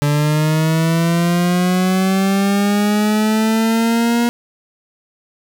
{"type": "linear sweep", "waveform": "40% pulse", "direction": "up", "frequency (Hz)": [144.9, 238.3], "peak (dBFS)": -12, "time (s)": [0.02, 4.29], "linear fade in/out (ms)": 0, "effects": []}